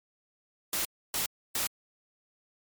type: noise bursts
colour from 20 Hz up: white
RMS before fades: -30 dBFS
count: 3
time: 0.73-1.67 s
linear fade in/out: 2 ms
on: 120 ms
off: 290 ms
effects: MP3 96 kbps